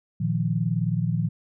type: chord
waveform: sine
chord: Bb suspended fourth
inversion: none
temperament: equal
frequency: 116.54 / 155.56 / 174.61 Hz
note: Bb2 / Eb3 / F3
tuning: 0 / 0 / 0 cents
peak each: -26 dBFS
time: 0.2-1.29 s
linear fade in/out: 10 ms
effects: none